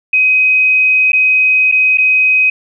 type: tone with dropouts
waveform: sine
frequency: 2520 Hz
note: D#7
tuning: 21 cents sharp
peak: -7 dBFS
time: 0.13-2.5 s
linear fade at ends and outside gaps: 5 ms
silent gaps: 1.12-1.131 / 1.716-1.722 / 1.974-1.982 s
effects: none